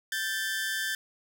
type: tone pair together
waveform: sawtooth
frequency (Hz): 1568 / 1757.2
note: G6 / A6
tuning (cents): 0 / -3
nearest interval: major second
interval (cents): 197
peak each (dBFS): -29 / -28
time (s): 0.12-0.95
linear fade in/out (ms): 2
effects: none